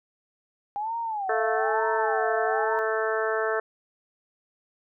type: tone with vibrato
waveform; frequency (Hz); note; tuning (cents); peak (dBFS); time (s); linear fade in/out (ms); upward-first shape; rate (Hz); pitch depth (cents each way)
sine; 800; G5; +35; -27; 0.76-2.79; 0; sine; 1.1; 260
type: harmonic tone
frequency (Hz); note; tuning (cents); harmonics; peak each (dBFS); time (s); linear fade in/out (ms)
220; A3; 0; 2 / 3 / 4 / 5 / 6 / 7 / 8; -27 / -30 / -36 / -35 / -32 / -33 / -33; 1.29-3.6; 5
effects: none